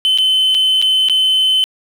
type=tone with dropouts; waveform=triangle; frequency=3054 Hz; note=G7; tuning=46 cents flat; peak=-8 dBFS; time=0.05-1.64 s; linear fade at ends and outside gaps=0 ms; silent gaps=0.176-0.185 / 0.545-0.549 / 0.816-0.824 / 1.086-1.097 s; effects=tanh soft clip ceiling -4 dBFS + 7-bit